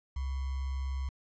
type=tone with sample-and-hold; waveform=sine; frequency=66.9 Hz; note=C2; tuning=39 cents sharp; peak=-31 dBFS; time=0.16-1.09 s; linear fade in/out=5 ms; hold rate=1050 Hz; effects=resampled to 16000 Hz